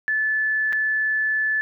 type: tone with dropouts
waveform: sine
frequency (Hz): 1738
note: A6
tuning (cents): -22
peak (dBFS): -19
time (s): 0.08-1.61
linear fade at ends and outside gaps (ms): 0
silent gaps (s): 0.725-0.73
effects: none